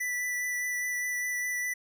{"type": "tone with vibrato", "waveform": "square", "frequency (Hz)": 1975, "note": "B6", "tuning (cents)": 0, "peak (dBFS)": -30, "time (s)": [0, 1.74], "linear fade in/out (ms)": 10, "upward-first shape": "sine", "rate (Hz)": 4.9, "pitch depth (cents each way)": 11, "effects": []}